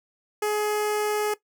sawtooth tone with notch filter, 421 Hz, G#4, 24 cents sharp, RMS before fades -25 dBFS, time 0.42-1.34 s, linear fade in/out 5 ms, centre 3800 Hz, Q 1.8, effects noise-tail reverb RT60 0.1 s tail -17 dB re dry

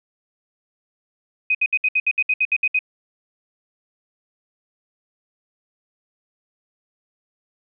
sine tone bursts, 2508 Hz, D#7, 13 cents sharp, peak -15 dBFS, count 12, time 1.5-2.791 s, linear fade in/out 5 ms, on 48 ms, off 65 ms, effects none

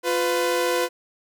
sawtooth tone pair together, 352 / 501 Hz, F4 / B4, +14 / +25 cents, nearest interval tritone, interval 611 cents, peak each -21 / -18 dBFS, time 0.03-0.89 s, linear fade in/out 50 ms, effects none

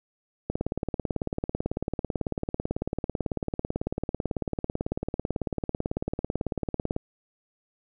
click train, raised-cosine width 2 ms, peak -14 dBFS, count 118, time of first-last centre 0.5-6.964 s, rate 18.1 Hz, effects none

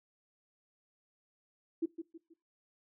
sine tone with echo, 330 Hz, E4, 2 cents sharp, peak -28 dBFS, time 1.82-1.86 s, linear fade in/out 10 ms, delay 160 ms, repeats 3, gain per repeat -9 dB, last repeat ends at 2.34 s, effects noise-tail reverb RT60 0.2 s tail -18 dB re dry

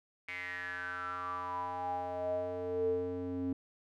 square tone with band-pass filter sweep, 90 Hz, F#2, 47 cents flat, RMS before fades -37 dBFS, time 0.28-3.53 s, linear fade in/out 5 ms, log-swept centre 2200 to 300 Hz, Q 9.1, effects none

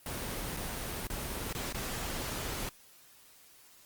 pink noise with dropouts, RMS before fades -37 dBFS, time 0.06-2.69 s, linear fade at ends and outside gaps 2 ms, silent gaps 0.567-0.57 / 1.071-1.1 / 1.528-1.549 / 1.726-1.745 s, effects white hiss -59 dBFS RMS until 3.85 s + Opus 24 kbps

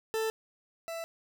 40% pulse tone pair in turn, 442.4 / 662.9 Hz, A4 / E5, +9 / +10 cents, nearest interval perfect fifth, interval 701 cents, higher second, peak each -28 / -35 dBFS, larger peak first, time 0.14-0.3 / 0.88-1.04 s, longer neither, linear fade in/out 0 ms, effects none

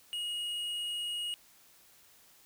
sine tone with tanh clipping, 2882 Hz, F#7, 46 cents flat, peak -35 dBFS, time 0.13-1.34 s, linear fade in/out 0 ms, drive 9 dB, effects white hiss -61 dBFS RMS until 2.45 s

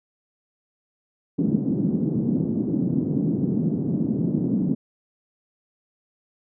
white band-pass noise, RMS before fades -23 dBFS, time 1.38-4.75 s, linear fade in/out 10 ms, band 150 to 270 Hz, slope 24 dB/octave, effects none

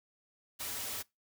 white noise with comb filter, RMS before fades -39 dBFS, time 0.59-1.03 s, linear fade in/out 20 ms, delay 5.7 ms, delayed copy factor -0.65, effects noise-tail reverb RT60 0.2 s tail -23 dB re dry

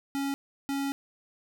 square tone bursts at uneven times, 277.2 Hz, C#4, in tune, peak -29 dBFS, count 2, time 0.15-0.34 / 0.69-0.92 s, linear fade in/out 0 ms, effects none

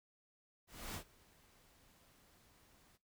pink noise with ADSR envelope, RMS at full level -44 dBFS, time 0.67-2.98 s, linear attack 280 ms, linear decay 85 ms, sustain -24 dB, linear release 28 ms, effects noise-tail reverb RT60 0.2 s tail -17 dB re dry

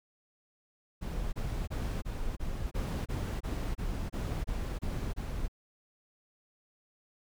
brown noise bursts, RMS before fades -34 dBFS, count 13, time 1.01-5.482 s, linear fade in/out 20 ms, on 320 ms, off 26 ms, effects none

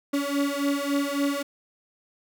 35% pulse beating tone pair, 280.9 / 284.5 Hz, C#4 / C#4, +23 / +45 cents, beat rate 3.6 Hz, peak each -25 dBFS, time 0.13-1.43 s, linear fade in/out 10 ms, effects none

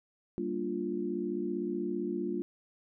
sine chord, G minor seventh, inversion none, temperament equal, 196 / 233.1 / 293.7 / 349.2 Hz, G3 / Bb3 / D4 / F4, 0 / 0 / 0 / 0 cents, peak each -38 / -38 / -38 / -34 dBFS, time 0.38-2.42 s, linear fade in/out 0 ms, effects none

